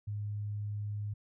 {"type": "tone", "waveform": "sine", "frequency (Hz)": 103.83, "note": "G#2", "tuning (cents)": 0, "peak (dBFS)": -34, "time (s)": [0.07, 1.14], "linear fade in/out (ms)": 10, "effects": []}